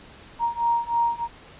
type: beating tone pair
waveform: sine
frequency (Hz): 935 / 938.2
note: A#5 / A#5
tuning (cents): +5 / +11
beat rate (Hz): 3.2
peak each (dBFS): -24 / -23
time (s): 0.39-1.28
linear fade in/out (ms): 50
effects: pink hiss -47 dBFS RMS until 1.59 s + resampled to 8000 Hz